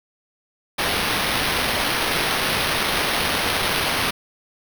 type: noise with sample-and-hold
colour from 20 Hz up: white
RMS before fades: -22 dBFS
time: 0.78-4.11 s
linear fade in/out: 10 ms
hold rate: 7350 Hz
effects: none